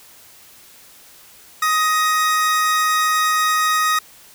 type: tone pair together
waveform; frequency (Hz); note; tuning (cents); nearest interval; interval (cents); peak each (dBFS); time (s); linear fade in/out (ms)
45% pulse; 1254 / 1878.9; D#6 / A#6; +13 / +13; perfect fifth; 700; -16 / -22; 1.62-3.99; 5
effects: white hiss -46 dBFS RMS until 4.34 s